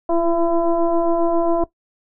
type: tone with frequency modulation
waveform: sine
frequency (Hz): 338.7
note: E4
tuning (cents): +47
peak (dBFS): -14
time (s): 0.09-1.64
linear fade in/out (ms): 5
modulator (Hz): 335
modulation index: 1.4
effects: noise-tail reverb RT60 0.1 s tail -17 dB re dry